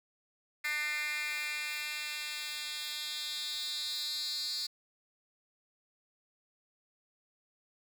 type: tone with high-pass filter sweep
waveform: 10% pulse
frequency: 299.7 Hz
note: D4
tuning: 35 cents sharp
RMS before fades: -37 dBFS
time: 0.64-4.67 s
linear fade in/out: 10 ms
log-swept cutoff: 2100 to 4400 Hz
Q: 4.9
effects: none